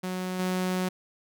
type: tone with level steps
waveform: sawtooth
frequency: 184 Hz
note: F#3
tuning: 9 cents flat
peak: -26 / -22 dBFS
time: 0.03-0.89 s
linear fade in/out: 10 ms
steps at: 0.39 s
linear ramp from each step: 5 ms
effects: none